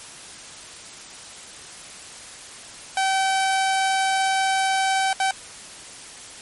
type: tone bursts at uneven times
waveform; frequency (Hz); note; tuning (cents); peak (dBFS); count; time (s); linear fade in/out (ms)
sawtooth; 769; G5; -33; -15; 2; 2.97-5.13 / 5.2-5.31; 2
effects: white hiss -40 dBFS RMS until 6.41 s + MP3 48 kbps